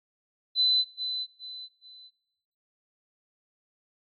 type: tone with echo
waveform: sine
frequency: 4018 Hz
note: B7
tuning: 29 cents sharp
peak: -20 dBFS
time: 0.55-0.85 s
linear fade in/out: 50 ms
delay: 420 ms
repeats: 3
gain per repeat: -9 dB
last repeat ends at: 2.11 s
effects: noise-tail reverb RT60 1.0 s tail -23 dB re dry + AAC 48 kbps